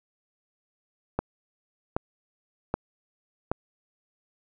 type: click train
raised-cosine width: 1 ms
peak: -11 dBFS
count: 4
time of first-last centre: 1.19-3.516 s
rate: 1.29 Hz
effects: none

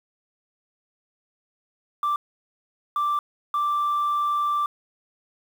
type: tone bursts at uneven times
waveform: sine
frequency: 1174.7 Hz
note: D6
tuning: in tune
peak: -19 dBFS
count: 3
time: 2.03-2.16 / 2.96-3.19 / 3.54-4.66 s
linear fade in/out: 2 ms
effects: tanh soft clip ceiling -18 dBFS + 8-bit

